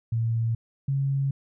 sine tone pair in turn, 114.4 / 137.45 Hz, A#2 / C#3, -32 / -14 cents, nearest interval minor third, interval 318 cents, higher second, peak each -22 dBFS, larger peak neither, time 0.12-0.55 / 0.88-1.31 s, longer neither, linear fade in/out 5 ms, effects none

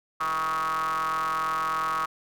square ring-modulated tone, 77.9 Hz, D#2, 3 cents sharp, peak -23 dBFS, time 0.2-2.06 s, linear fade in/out 10 ms, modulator 1190 Hz, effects none

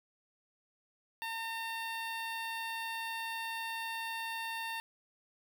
15% pulse tone with notch filter, 908 Hz, A#5, 46 cents flat, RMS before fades -39 dBFS, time 1.22-4.8 s, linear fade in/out 0 ms, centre 7600 Hz, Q 1.8, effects none

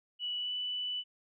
sine tone with pitch glide, 2949 to 2978 Hz, F#7 to F#7, -6 to +11 cents, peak -33 dBFS, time 0.19-1.04 s, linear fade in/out 50 ms, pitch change +17 cents, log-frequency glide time 0.38-0.53 s, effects none

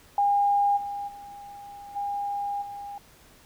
sine tone with level steps, 810 Hz, G#5, 43 cents flat, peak -19 / -30 / -40 / -27 / -35 dBFS, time 0.18-2.98 s, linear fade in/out 2 ms, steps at 0.76 / 1.07 / 1.95 / 2.61 s, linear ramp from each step 20 ms, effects pink hiss -55 dBFS RMS until 3.45 s

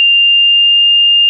sine tone with pitch glide, 2794 to 2812 Hz, F7 to F7, 0 to +11 cents, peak -5 dBFS, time 0-1.29 s, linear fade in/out 0 ms, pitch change +11 cents, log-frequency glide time 0.15-0.87 s, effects none

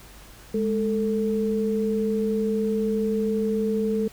sine tone pair together, 208.6 / 443.8 Hz, G#3 / A4, +8 / +15 cents, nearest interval octave + minor second, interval 1307 cents, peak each -24 dBFS, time 0.54-4.08 s, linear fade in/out 5 ms, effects added 50 Hz sine -50 dBFS peak until 4.12 s + pink hiss -48 dBFS RMS until 4.12 s

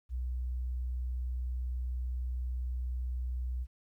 sine tone, 62.1 Hz, B1, 10 cents sharp, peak -32 dBFS, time 0.09-3.67 s, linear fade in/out 50 ms, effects 12-bit

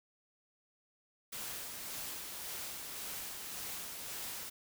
white noise with tremolo, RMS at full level -42 dBFS, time 1.32-4.5 s, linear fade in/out 10 ms, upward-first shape sine, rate 1.8 Hz, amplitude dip 30%, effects none

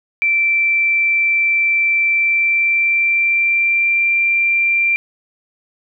sine tone with pitch glide, 2340 to 2366 Hz, D7 to D7, -7 to +12 cents, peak -12 dBFS, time 0.22-4.96 s, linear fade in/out 0 ms, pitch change +19 cents, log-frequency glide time 2.12-4.14 s, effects none

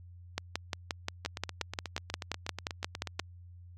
two click trains, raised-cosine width 0.2 ms, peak -14 / -19 dBFS, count 17 / 17, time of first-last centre 0.38-3.197 / 1.25-3.194 s, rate 5.68 / 8.23 Hz, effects added 88 Hz sine -48 dBFS peak until 3.77 s + MP3 96 kbps

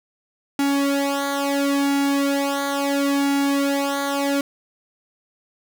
sawtooth tone with flanger, 280 Hz, C#4, 18 cents sharp, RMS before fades -21 dBFS, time 0.59-4.41 s, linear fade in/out 2 ms, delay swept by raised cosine 1.9 to 3.2 ms, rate 0.73 Hz, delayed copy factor -0.95, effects none

